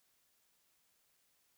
silence, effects white hiss -75 dBFS RMS until 1.57 s

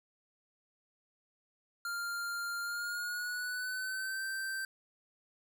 square tone with pitch glide, 1396.9 to 1558.9 Hz, F6 to G6, 0 to -10 cents, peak -36 dBFS, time 1.85-4.65 s, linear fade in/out 2 ms, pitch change +190 cents, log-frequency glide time 2.61-4.24 s, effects none

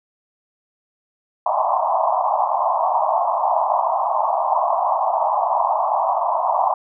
pink band-pass noise, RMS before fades -19 dBFS, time 1.46-6.74 s, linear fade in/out 2 ms, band 630 to 1100 Hz, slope 96 dB/octave, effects none

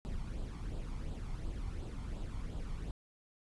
brown noise with flanger, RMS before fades -40 dBFS, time 0.05-2.91 s, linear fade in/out 0 ms, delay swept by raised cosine 0.24 to 0.94 ms, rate 2.8 Hz, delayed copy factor +0.55, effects resampled to 24000 Hz

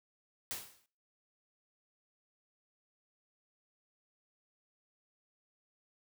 white noise with exponential decay, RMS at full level -37 dBFS, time 0.51-0.86 s, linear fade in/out 0 ms, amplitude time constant 75 ms, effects noise-tail reverb RT60 0.5 s tail -23 dB re dry

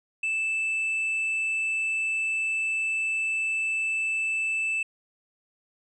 triangle tone, 2637 Hz, E7, in tune, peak -23 dBFS, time 0.23-4.83 s, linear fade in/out 5 ms, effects resampled to 24000 Hz

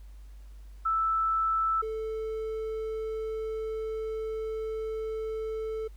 sine / triangle tone pair in turn, 1318.5 / 440 Hz, E6 / A4, 0 / 0 cents, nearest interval octave + perfect fifth, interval 1900 cents, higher first, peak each -24 / -29 dBFS, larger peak first, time 0.85-1.82 / 1.82-5.88 s, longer second, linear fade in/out 10 ms, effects added 50 Hz sine -44 dBFS peak until 5.96 s + pink hiss -65 dBFS RMS until 5.96 s

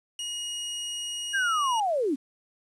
sawtooth tone, 2880 Hz, F#7, 47 cents flat, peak -28 dBFS, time 0.19-1.8 s, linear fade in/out 2 ms
sine linear sweep, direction down, 1646 to 243.4 Hz, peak -23 dBFS, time 1.33-2.16 s, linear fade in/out 20 ms
effects resampled to 24000 Hz + 9-bit

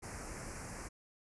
pink band-stop noise, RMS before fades -45 dBFS, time 0.02-0.89 s, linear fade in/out 20 ms, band 2400 to 5100 Hz, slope 48 dB/octave, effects resampled to 24000 Hz

